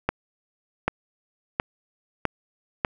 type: accelerating click train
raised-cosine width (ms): 0.5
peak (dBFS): -6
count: 5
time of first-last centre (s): 0.09-2.848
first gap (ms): 790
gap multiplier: 0.91
effects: none